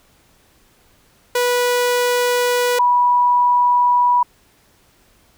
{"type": "tone pair in turn", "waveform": ["sawtooth", "sine"], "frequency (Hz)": [490, 977.2], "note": ["B4", "B5"], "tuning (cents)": [-14, -19], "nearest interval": "octave", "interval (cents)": 1195, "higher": "second", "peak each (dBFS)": -11, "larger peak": "neither", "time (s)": [[1.35, 2.79], [2.79, 4.23]], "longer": "neither", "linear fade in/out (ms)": 5, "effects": ["pink hiss -55 dBFS RMS until 5.37 s"]}